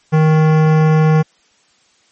sine tone with hard clipping, 156.4 Hz, D#3, 9 cents sharp, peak -10 dBFS, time 0.12-1.23 s, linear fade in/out 20 ms, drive 18 dB, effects white hiss -55 dBFS RMS until 2.11 s + MP3 32 kbps

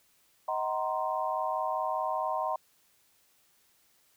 sine chord, C half-diminished seventh, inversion first, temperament just, 627.9 / 753.5 / 941.9 / 1046.5 Hz, Eb5 / Gb5 / Bb5 / C6, +16 / +31 / +18 / 0 cents, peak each -34 dBFS, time 0.48-2.56 s, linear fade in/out 5 ms, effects white hiss -67 dBFS RMS until 4.16 s

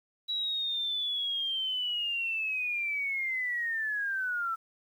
sine linear sweep, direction down, 3910 to 1318.5 Hz, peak -29 dBFS, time 0.28-4.56 s, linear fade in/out 20 ms, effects 10-bit

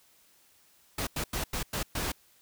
pink noise bursts at uneven times, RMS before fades -32 dBFS, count 6, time 0.98-1.07 / 1.16-1.24 / 1.33-1.44 / 1.53-1.63 / 1.73-1.83 / 1.95-2.12 s, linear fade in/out 5 ms, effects white hiss -63 dBFS RMS until 2.41 s

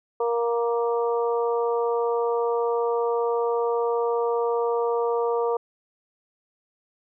harmonic tone, 234.8 Hz, A#3, 13 cents sharp, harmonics 2 / 3 / 4 / 5, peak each -22 / -32 / -30 / -33 dBFS, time 0.2-5.57 s, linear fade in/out 5 ms, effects none

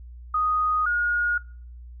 sine tone pair in turn, 1244.5 / 1436.3 Hz, D#6 / F6, 0 / +48 cents, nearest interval major second, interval 248 cents, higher second, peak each -20 dBFS, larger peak neither, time 0.34-0.86 / 0.86-1.38 s, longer neither, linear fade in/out 5 ms, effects noise-tail reverb RT60 0.5 s tail -25 dB re dry + added 60 Hz sine -39 dBFS peak until 2 s

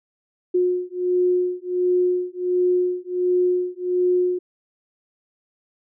sine beating tone pair, 360 / 361.4 Hz, F#4 / F#4, -47 / -41 cents, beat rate 1.4 Hz, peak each -21 dBFS, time 0.54-4.39 s, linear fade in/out 10 ms, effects none

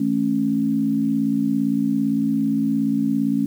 sine tone cluster, 159.9 / 218 / 275.5 Hz, D#3 / A3 / C#4, +48 / -16 / -11 cents, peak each -29 / -21 / -20 dBFS, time 0-3.46 s, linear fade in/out 5 ms, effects 8-bit

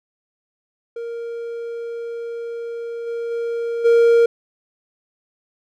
triangle tone with level steps, 466.5 Hz, A#4, 1 cent sharp, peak -24 / -21 / -19 / -8 dBFS, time 0.96-4.26 s, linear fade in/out 5 ms, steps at 3.06 / 3.3 / 3.84 s, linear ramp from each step 20 ms, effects none

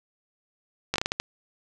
slowing click train, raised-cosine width 0.2 ms, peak -8 dBFS, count 7, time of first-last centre 0.94-1.2 s, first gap 18 ms, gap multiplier 1.35, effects none

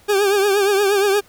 40% pulse tone with vibrato, 400.9 Hz, G4, 39 cents sharp, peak -13 dBFS, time 0.08-1.21 s, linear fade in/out 20 ms, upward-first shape triangle, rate 8.5 Hz, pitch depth 87 cents each way, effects pink hiss -51 dBFS RMS until 1.28 s

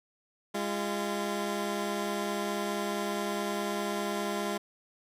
15% pulse tone pair together, 204.2 / 343.7 Hz, G#3 / F4, -29 / -28 cents, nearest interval major sixth, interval 901 cents, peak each -26 / -28 dBFS, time 0.54-4.58 s, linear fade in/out 10 ms, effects resampled to 32000 Hz

